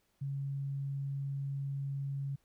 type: tone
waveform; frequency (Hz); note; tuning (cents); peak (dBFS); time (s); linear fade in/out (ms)
sine; 138.59; C#3; 0; -34; 0.21-2.36; 10
effects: pink hiss -75 dBFS RMS until 2.44 s